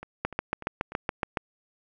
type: two click trains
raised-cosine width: 0.5 ms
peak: -24 / -11 dBFS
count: 4 / 9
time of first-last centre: 0.03-0.92 / 0.25-1.372 s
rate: 3.37 / 7.13 Hz
effects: none